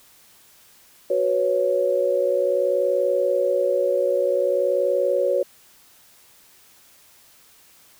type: chord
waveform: sine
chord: F# suspended fourth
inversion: none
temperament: equal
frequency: 370 / 493.9 / 554.4 Hz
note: F#4 / B4 / C#5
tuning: 0 / 0 / 0 cents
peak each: -25 / -23 / -20 dBFS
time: 1.1-5.43 s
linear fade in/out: 5 ms
effects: white hiss -53 dBFS RMS until 7.99 s